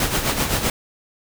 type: noise with tremolo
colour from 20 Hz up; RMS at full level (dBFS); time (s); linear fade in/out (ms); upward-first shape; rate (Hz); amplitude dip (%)
pink; -19; 0-0.7; 2; sine; 7.8; 60
effects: none